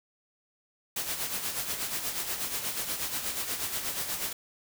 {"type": "noise with tremolo", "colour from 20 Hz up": "white", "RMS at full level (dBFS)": -31, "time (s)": [0.96, 4.33], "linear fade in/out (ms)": 5, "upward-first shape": "sine", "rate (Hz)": 8.3, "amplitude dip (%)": 55, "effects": []}